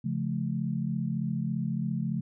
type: chord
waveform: sine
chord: Db augmented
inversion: none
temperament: just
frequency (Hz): 138.59 / 173.24 / 216.5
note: Db3 / F3 / A3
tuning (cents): 0 / -14 / -28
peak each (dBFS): -32 / -32 / -32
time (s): 0.04-2.21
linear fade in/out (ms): 10
effects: none